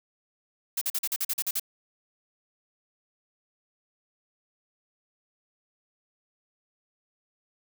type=noise bursts; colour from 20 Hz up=blue; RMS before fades=-28 dBFS; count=10; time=0.77-1.597 s; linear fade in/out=5 ms; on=44 ms; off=43 ms; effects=none